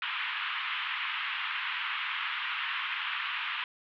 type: band-pass noise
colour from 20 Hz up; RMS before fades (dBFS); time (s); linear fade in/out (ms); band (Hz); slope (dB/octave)
white; -34; 0.02-3.64; 2; 1000 to 3200; 48
effects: none